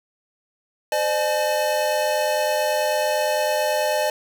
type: tone cluster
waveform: square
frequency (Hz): 515 / 604 / 855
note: C5 / D5 / A5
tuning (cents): -28 / +48 / -50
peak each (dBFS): -28 / -22 / -26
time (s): 0.92-4.1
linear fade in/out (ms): 2
effects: none